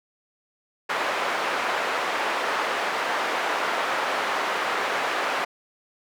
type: band-pass noise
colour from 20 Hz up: white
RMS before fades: -26 dBFS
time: 0.89-5.45 s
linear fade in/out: 10 ms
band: 490 to 1500 Hz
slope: 12 dB/octave
effects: none